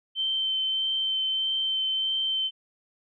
sine tone with vibrato, 3099 Hz, G7, 21 cents flat, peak -24 dBFS, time 0.15-2.51 s, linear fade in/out 50 ms, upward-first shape sine, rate 1.6 Hz, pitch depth 10 cents each way, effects none

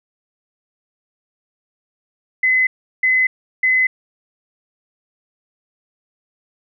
sine tone bursts, 2031 Hz, B6, 48 cents sharp, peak -12 dBFS, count 3, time 2.43-3.87 s, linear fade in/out 5 ms, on 240 ms, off 360 ms, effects none

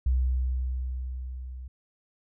sine tone with level ramp, 63.5 Hz, B1, 49 cents sharp, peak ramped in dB -20 to -37 dBFS, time 0.06-1.68 s, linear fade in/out 5 ms, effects none

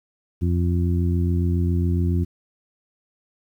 harmonic tone, 87.2 Hz, F2, 2 cents flat, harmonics 1 / 2 / 3 / 4, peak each -19 / -25 / -29 / -31 dBFS, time 0.41-2.25 s, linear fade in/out 20 ms, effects 9-bit

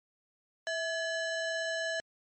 square ring-modulated tone, 1179 Hz, D6, 6 cents sharp, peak -29 dBFS, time 0.67-2 s, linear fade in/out 0 ms, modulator 525 Hz, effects MP3 32 kbps

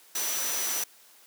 sine tone in noise, 5920 Hz, F#8, in tune, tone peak -32 dBFS, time 0.15-0.84 s, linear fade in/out 5 ms, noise white, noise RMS -31 dBFS, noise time 0.15-0.84 s, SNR -4 dB, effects white hiss -56 dBFS RMS until 1.26 s + high-pass 300 Hz 12 dB/octave

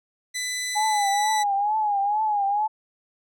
15% pulse tone with pitch glide, 1998 to 1975.1 Hz, B6 to B6, +20 to 0 cents, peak -20 dBFS, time 0.34-1.44 s, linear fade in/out 20 ms, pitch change -20 cents, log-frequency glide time 1-1.14 s
sine tone with vibrato, 830.6 Hz, G#5, in tune, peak -20 dBFS, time 0.75-2.68 s, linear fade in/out 20 ms, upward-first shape triangle, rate 2.2 Hz, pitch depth 100 cents each way
effects none

